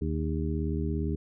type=harmonic tone with a mistuned harmonic; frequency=77.4 Hz; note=D#2; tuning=9 cents flat; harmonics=1 / 2 / 3 / 4 / 5; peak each=-30 / -33 / -35 / -36 / -37 dBFS; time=0.01-1.16 s; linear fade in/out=10 ms; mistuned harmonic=5; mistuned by=+76 cents; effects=none